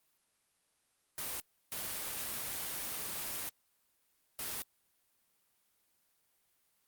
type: noise bursts at uneven times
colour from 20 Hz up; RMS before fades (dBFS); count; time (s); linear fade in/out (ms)
white; -39; 3; 1.18-1.4 / 1.72-3.49 / 4.39-4.62; 0
effects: white hiss -75 dBFS RMS until 6.87 s + Opus 32 kbps

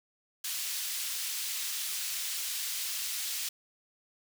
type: high-pass noise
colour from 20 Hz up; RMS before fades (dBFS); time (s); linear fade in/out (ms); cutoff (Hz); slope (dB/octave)
pink; -35; 0.44-3.49; 5; 3400; 12
effects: none

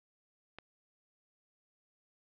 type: click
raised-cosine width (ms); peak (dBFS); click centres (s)
0.3; -29; 0.586
effects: low-pass 4000 Hz 12 dB/octave

